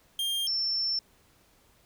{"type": "tone pair in turn", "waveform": ["45% pulse", "sine"], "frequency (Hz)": [3200, 5382], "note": ["G7", "E8"], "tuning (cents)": [35, 35], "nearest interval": "major sixth", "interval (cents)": 900, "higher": "second", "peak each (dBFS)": [-27, -26], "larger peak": "second", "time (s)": [[0.19, 0.47], [0.47, 0.99]], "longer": "second", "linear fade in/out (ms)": 2, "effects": ["pink hiss -63 dBFS RMS until 1.85 s"]}